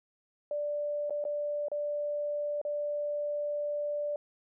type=tone with dropouts; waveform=sine; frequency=587.3 Hz; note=D5; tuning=in tune; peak=-30 dBFS; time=0.51-4.16 s; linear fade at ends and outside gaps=2 ms; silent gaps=1.097-1.106 / 1.241-1.251 / 1.684-1.716 / 2.615-2.65 s; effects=none